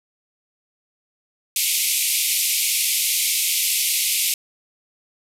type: band-pass noise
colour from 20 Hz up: white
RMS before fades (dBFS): -21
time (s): 1.56-4.34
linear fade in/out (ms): 2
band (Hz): 2100 to 14000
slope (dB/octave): 96
effects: none